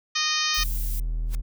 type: harmonic tone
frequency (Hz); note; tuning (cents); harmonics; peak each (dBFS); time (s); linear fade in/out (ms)
617; D#5; -15; 2 / 3 / 4 / 5 / 6 / 7 / 8 / 9 / 10; -31 / -31 / -31 / -31 / -31 / -31 / -31 / -31 / -31; 0.15-0.64; 10
type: noise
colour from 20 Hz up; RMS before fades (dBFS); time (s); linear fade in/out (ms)
violet; -35; 0.54-1; 5
type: tone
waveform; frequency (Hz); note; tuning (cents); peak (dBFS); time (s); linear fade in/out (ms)
triangle; 40.27; E1; -40; -22; 0.57-1.42; 20
type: noise with exponential growth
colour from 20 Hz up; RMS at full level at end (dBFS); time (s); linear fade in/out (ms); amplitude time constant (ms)
white; -36; 1.26-1.35; 1; 18
effects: none